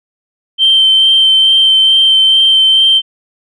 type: tone with vibrato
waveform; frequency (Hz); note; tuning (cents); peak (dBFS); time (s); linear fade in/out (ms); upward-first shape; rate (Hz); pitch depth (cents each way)
sine; 3119; G7; -9; -4; 0.58-3.02; 50; sine; 2.3; 12
effects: tanh soft clip ceiling 0 dBFS